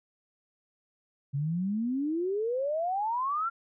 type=exponential sweep; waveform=sine; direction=up; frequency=135.1 to 1396.9 Hz; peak=-27 dBFS; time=1.33-3.5 s; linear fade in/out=20 ms; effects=none